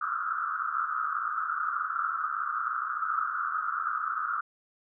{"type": "band-pass noise", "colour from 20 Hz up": "white", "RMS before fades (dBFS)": -31, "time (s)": [0.01, 4.41], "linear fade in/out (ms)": 10, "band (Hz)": [1200, 1400], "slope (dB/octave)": 96, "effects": []}